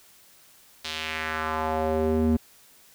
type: tone with band-pass filter sweep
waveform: square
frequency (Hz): 79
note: D#2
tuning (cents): +27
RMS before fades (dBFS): -26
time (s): 0.84-2.37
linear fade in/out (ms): 10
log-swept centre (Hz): 4000 to 230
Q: 1.9
effects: white hiss -55 dBFS RMS until 2.94 s